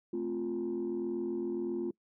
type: chord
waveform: sine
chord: F major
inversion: first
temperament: equal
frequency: 220 / 261.6 / 349.2 Hz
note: A3 / C4 / F4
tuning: 0 / 0 / 0 cents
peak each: -38 / -38 / -32 dBFS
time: 0.13-1.91 s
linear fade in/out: 5 ms
effects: noise-tail reverb RT60 0.1 s tail -24 dB re dry + tanh soft clip ceiling -27 dBFS